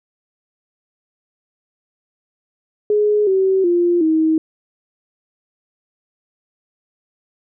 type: tone with pitch steps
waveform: sine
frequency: 418.9 / 381.9 / 348.2 / 317.5 Hz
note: G#4 / G4 / F4 / D#4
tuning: +15 / -45 / -5 / +35 cents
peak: -12 dBFS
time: 2.9-4.38 s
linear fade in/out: 2 ms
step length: 370 ms
effects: none